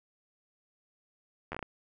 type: slowing click train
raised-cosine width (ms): 0.5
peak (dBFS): -22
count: 6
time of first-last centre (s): 1.52-1.627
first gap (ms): 11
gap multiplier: 1.34
effects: none